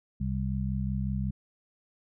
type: harmonic tone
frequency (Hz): 65.41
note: C2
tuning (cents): 0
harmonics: 1 / 2 / 3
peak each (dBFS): -32 / -32 / -32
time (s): 0.2-1.31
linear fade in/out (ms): 10
effects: none